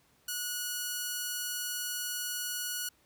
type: tone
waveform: 5% pulse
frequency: 1460 Hz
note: F#6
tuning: 24 cents flat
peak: -22 dBFS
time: 0.28-2.89 s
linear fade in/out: 5 ms
effects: pink hiss -67 dBFS RMS until 3.05 s + high-pass 60 Hz 12 dB/octave